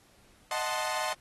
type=chord; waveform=sawtooth; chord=D# diminished seventh; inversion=none; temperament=equal; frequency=622.3 / 740 / 880 / 1046.5 Hz; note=D#5 / F#5 / A5 / C6; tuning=0 / 0 / 0 / 0 cents; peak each=-32 dBFS; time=0.51-1.13 s; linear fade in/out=2 ms; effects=pink hiss -62 dBFS RMS until 1.2 s + AAC 32 kbps